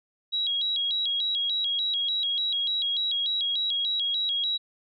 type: tone with vibrato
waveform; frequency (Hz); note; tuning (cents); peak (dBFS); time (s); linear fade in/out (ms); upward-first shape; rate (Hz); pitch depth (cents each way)
sine; 3572; A7; +25; -24; 0.32-4.58; 20; square; 3.4; 140
effects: none